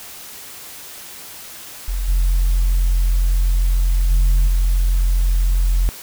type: tone with level steps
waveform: sine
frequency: 43.84 Hz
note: F1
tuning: 7 cents sharp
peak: -18 / -11 / -8 / -11 dBFS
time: 1.88-5.89 s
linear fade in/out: 0 ms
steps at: 2.08 / 4.1 / 4.47 s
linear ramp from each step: 10 ms
effects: tanh soft clip ceiling -10 dBFS + white hiss -36 dBFS RMS until 6.02 s